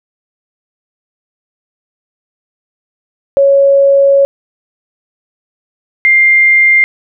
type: tone pair in turn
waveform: sine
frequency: 554.4 / 2100 Hz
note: C#5 / C7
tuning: 0 / +6 cents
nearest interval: octave + major seventh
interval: 2306 cents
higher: second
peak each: -4 dBFS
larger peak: neither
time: 3.37-4.25 / 6.05-6.84 s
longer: first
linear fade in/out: 0 ms
effects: none

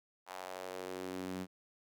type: tone with high-pass filter sweep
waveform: sawtooth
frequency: 92.5 Hz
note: F#2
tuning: in tune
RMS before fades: -43 dBFS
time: 0.26-1.47 s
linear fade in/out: 50 ms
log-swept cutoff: 850 to 200 Hz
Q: 2.1
effects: none

